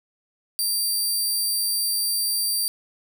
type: tone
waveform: 15% pulse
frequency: 4699 Hz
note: D8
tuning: in tune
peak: -15 dBFS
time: 0.59-2.68 s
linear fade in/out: 0 ms
effects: none